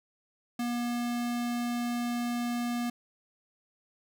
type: tone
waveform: square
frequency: 239.9 Hz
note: A#3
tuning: 50 cents sharp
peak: -30 dBFS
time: 0.59-2.9 s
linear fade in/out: 5 ms
effects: none